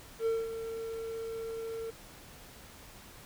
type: tone with ADSR envelope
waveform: triangle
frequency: 452.7 Hz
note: A4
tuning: 49 cents sharp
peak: -24 dBFS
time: 0.19-1.91 s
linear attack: 73 ms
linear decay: 210 ms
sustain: -10 dB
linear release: 14 ms
effects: pink hiss -52 dBFS RMS until 3.25 s